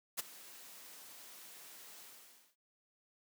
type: noise with ADSR envelope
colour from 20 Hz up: white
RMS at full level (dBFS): -35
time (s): 0.17-2.56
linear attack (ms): 23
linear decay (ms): 18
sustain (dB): -19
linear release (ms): 560
effects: noise-tail reverb RT60 0.1 s tail -22 dB re dry + high-pass 200 Hz 12 dB/octave